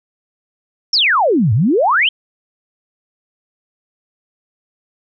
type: exponential two-way sweep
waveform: sine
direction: down then up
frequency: 5730 to 98.7 to 3260 Hz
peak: -10 dBFS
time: 0.93-2.09 s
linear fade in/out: 5 ms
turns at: 1.53 s
effects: none